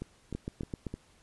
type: two click trains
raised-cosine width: 3 ms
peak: -22 / -24 dBFS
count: 5 / 4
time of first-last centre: 0.35-0.867 / 0.02-0.94 s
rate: 7.73 / 3.26 Hz
effects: pink hiss -63 dBFS RMS until 1.22 s + resampled to 24000 Hz